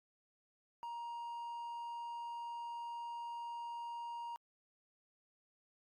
triangle tone, 941 Hz, A#5, 16 cents sharp, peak -40 dBFS, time 0.83-4.36 s, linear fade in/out 0 ms, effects Opus 48 kbps

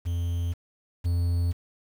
triangle tone pair in turn, 85.9 / 86.6 Hz, F2 / F2, -28 / -14 cents, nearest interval unison, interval 14 cents, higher second, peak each -23 / -20 dBFS, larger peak second, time 0.05-0.54 / 1.04-1.53 s, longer neither, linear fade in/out 20 ms, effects 8-bit

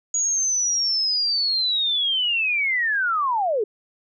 sine linear sweep, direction down, 6790 to 392 Hz, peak -19 dBFS, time 0.14-3.64 s, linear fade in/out 5 ms, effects none

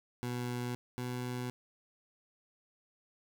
20% pulse tone pair in turn, 122.6 / 124.1 Hz, B2 / B2, -12 / +9 cents, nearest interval unison, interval 21 cents, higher second, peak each -30 / -31 dBFS, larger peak first, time 0.23-0.75 / 0.98-1.5 s, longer neither, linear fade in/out 0 ms, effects none

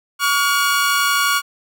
sawtooth tone pair together, 1131 / 1426.6 Hz, C#6 / F6, +34 / +36 cents, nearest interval major third, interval 402 cents, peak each -14 dBFS, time 0.19-1.42 s, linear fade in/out 50 ms, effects none

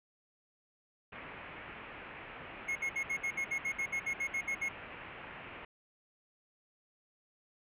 white low-pass noise, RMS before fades -48 dBFS, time 1.12-5.65 s, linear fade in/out 5 ms, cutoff 2700 Hz, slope 48 dB/octave
triangle tone bursts, 2165 Hz, C#7, 41 cents flat, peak -30 dBFS, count 15, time 2.68-4.689 s, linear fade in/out 10 ms, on 77 ms, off 61 ms
effects none

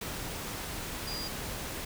sine tone in noise, 4831 Hz, D8, 48 cents sharp, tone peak -37 dBFS, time 1.07-1.28 s, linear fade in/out 5 ms, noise pink, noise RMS -38 dBFS, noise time 0.01-1.85 s, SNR -2 dB, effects none

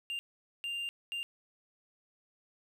triangle tone bursts at uneven times, 2792 Hz, F7, 1 cent flat, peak -33 dBFS, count 3, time 0.1-0.19 / 0.64-0.89 / 1.12-1.23 s, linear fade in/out 0 ms, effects none

